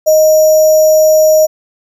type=tone with sample-and-hold; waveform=sine; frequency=622.3 Hz; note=D#5; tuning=in tune; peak=-4 dBFS; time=0.06-1.47 s; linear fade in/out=20 ms; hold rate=6300 Hz; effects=none